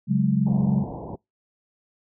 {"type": "chord", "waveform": "sine", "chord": "C# suspended fourth", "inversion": "none", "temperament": "equal", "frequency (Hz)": [138.59, 185, 207.7], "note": ["C#3", "F#3", "G#3"], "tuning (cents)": [0, 0, 0], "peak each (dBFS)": -22, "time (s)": [0.07, 0.85], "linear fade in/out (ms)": 50}
{"type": "low-pass noise", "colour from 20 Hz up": "pink", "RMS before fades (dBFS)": -33, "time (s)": [0.46, 1.16], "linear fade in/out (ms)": 10, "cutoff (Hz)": 970, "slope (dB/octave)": 96}
{"effects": ["noise-tail reverb RT60 0.2 s tail -26 dB re dry", "high-pass 80 Hz 12 dB/octave"]}